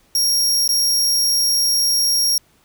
sawtooth tone with dropouts, 5588 Hz, F8, in tune, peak -12 dBFS, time 0.15-2.38 s, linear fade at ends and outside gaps 2 ms, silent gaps 0.678-0.69 s, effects pink hiss -57 dBFS RMS until 2.64 s

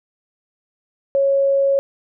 sine tone, 551 Hz, C#5, 11 cents flat, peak -13 dBFS, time 1.15-1.79 s, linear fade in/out 0 ms, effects none

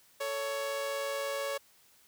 sawtooth tone pair together, 442.5 / 558.2 Hz, A4 / C#5, +10 / +12 cents, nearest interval major third, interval 402 cents, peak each -38 / -29 dBFS, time 0.2-1.58 s, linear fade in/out 10 ms, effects white hiss -63 dBFS RMS until 2.07 s

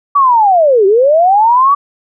sine linear two-way sweep, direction down then up, 1159 to 373.9 to 1159 Hz, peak -5 dBFS, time 0.15-1.75 s, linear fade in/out 10 ms, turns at 0.86 s, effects none

